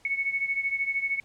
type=beating tone pair; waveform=sine; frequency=2208 / 2221 Hz; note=C#7 / C#7; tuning=-7 / +3 cents; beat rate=13 Hz; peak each=-27 / -31 dBFS; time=0.05-1.2 s; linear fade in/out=2 ms; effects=pink hiss -60 dBFS RMS until 1.24 s + low-pass 9000 Hz 12 dB/octave